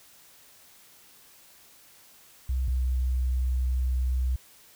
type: tone pair in turn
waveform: sine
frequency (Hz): 64.4 / 63.37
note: C2 / B1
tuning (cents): -27 / +45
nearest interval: unison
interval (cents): 28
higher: first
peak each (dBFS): -24 / -23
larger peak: second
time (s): 2.49-2.68 / 2.68-4.36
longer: second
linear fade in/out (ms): 5
effects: white hiss -55 dBFS RMS until 4.75 s